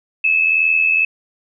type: tone pair together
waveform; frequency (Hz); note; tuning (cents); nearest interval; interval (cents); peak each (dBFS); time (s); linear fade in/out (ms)
sine; 2530 / 2612; D#7 / E7; +28 / -17; minor second; 55; -19 / -13; 0.24-1.05; 5
effects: none